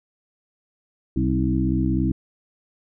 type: harmonic tone with a mistuned harmonic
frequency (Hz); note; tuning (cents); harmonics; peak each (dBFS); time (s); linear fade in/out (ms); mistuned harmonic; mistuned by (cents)
64.1; C2; -35; 1 / 2 / 3 / 4 / 5; -25 / -25 / -25 / -25 / -25; 1.16-2.12; 5; 4; +48
effects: none